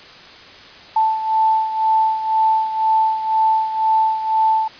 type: beating tone pair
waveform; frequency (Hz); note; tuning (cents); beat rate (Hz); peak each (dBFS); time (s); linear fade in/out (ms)
sine; 880 / 882; A5 / A5; 0 / +4; 2; -15 / -21; 0.96-4.68; 5
effects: white hiss -40 dBFS RMS until 4.79 s + resampled to 11025 Hz